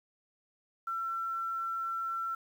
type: tone with quantisation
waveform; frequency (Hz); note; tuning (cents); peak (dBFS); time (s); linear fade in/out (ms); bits
sine; 1348; E6; +38; -32; 0.87-2.35; 5; 10
effects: none